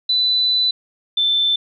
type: tone pair in turn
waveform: sine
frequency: 3992 / 3539 Hz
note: B7 / A7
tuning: +18 / +9 cents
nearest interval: major second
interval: 209 cents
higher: first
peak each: -14 dBFS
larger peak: neither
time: 0.09-0.71 / 1.17-1.56 s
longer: first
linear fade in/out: 5 ms
effects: none